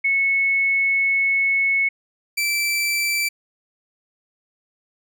sine / sawtooth tone pair in turn, 2200 / 2331 Hz, C#7 / D7, -14 / -14 cents, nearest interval minor second, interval 100 cents, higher second, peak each -16 / -16 dBFS, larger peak neither, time 0.04-1.89 / 2.37-3.29 s, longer first, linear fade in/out 10 ms, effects none

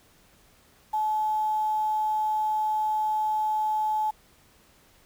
sine tone with quantisation, 860 Hz, A5, 40 cents flat, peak -23 dBFS, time 0.93-4.11 s, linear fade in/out 10 ms, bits 8, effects pink hiss -59 dBFS RMS until 5.05 s

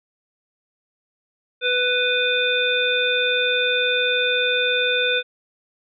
harmonic tone with a mistuned harmonic, 495.7 Hz, B4, 6 cents sharp, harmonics 1 / 3 / 5 / 7, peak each -23 / -23 / -23 / -23 dBFS, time 1.61-5.23 s, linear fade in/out 50 ms, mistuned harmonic 7, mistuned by +46 cents, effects none

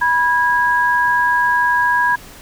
sine tone pair together, 978 / 1644.8 Hz, B5 / G#6, -17 / -17 cents, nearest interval major sixth, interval 900 cents, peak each -15 dBFS, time 0.01-2.16 s, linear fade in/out 10 ms, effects pink hiss -39 dBFS RMS until 2.41 s

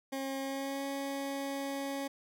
20% pulse tone with pitch glide, 270.1 to 276.3 Hz, C#4 to C#4, -45 to -6 cents, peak -30 dBFS, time 0.12-2.08 s, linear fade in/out 10 ms, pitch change +39 cents, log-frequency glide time 0.41-0.85 s, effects none

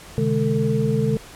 sine tone cluster, 130 / 150.9 / 211.1 / 447.8 Hz, C3 / D3 / G#3 / A4, -11 / +47 / +29 / +30 cents, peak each -23 dBFS, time 0.18-1.17 s, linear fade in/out 0 ms, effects pink hiss -42 dBFS RMS until 1.35 s + low-pass 12000 Hz 12 dB/octave

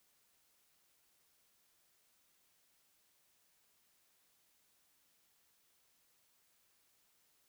silence, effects white hiss -74 dBFS RMS until 7.48 s

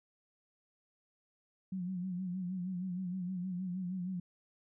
sine tone with vibrato, 182.6 Hz, F#3, 23 cents flat, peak -35 dBFS, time 1.72-4.2 s, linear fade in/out 5 ms, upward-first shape sine, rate 6.4 Hz, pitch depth 69 cents each way, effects none

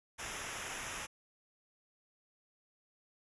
pink noise with comb filter, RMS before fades -42 dBFS, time 0.18-1.07 s, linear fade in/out 20 ms, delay 0.23 ms, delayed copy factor -0.75, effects resampled to 24000 Hz

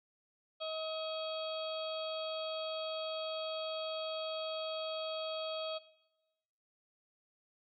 harmonic tone with a mistuned harmonic, 635 Hz, D#5, 35 cents sharp, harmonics 1 / 2 / 4 / 5 / 6 / 7, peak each -39 / -46 / -51 / -44 / -50 / -51 dBFS, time 0.6-5.79 s, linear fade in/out 20 ms, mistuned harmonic 5, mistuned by +59 cents, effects noise-tail reverb RT60 1.0 s tail -18 dB re dry

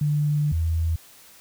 sine tone pair in turn, 148.2 / 81.75 Hz, D3 / E2, +16 / -14 cents, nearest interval minor seventh, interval 1030 cents, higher first, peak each -19 / -20 dBFS, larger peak first, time 0.01-0.52 / 0.52-0.96 s, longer first, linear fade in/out 5 ms, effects white hiss -50 dBFS RMS until 1.4 s

